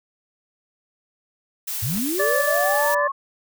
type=noise; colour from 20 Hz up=blue; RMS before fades=-28 dBFS; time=1.67-2.95 s; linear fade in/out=10 ms
type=noise with exponential growth; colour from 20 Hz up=pink; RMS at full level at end=-35 dBFS; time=1.74-1.99 s; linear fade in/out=5 ms; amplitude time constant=53 ms
type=linear sweep; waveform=sine; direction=up; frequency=92.5 to 1108.7 Hz; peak=-23 dBFS; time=1.82-3.12 s; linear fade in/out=10 ms
type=harmonic tone; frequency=581 Hz; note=D5; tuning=19 cents flat; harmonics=1 / 2 / 3; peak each=-21 / -27 / -23 dBFS; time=2.19-3.08 s; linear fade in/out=10 ms
effects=none